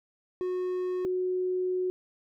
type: tone pair in turn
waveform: triangle / sine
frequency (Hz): 365.1 / 367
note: F#4 / F#4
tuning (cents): -23 / -14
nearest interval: unison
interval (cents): 9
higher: second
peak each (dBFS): -26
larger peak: neither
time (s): 0.41-1.05 / 1.05-1.9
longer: second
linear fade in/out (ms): 0
effects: none